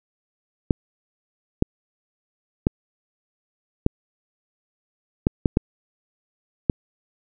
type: clicks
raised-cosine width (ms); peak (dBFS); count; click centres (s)
3; -3; 8; 0.708 / 1.624 / 2.669 / 3.864 / 5.269 / 5.458 / 5.571 / 6.698
effects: none